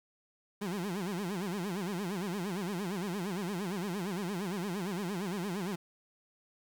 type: tone with vibrato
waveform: 30% pulse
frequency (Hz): 188.5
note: F#3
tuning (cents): +32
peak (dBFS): -31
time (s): 0.61-5.76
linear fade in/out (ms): 10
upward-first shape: sine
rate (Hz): 8.7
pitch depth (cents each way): 200
effects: 10-bit